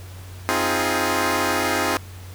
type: chord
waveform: 10% pulse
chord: F minor seventh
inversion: second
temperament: equal with one note detuned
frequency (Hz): 261.6 / 314.7 / 349.2 / 415.3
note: C4 / Eb4 / F4 / Ab4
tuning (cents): 0 / +20 / 0 / 0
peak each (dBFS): -17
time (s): 0.49-1.97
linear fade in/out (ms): 0
effects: added 92 Hz sine -36 dBFS peak until 2.34 s + pink hiss -45 dBFS RMS until 2.34 s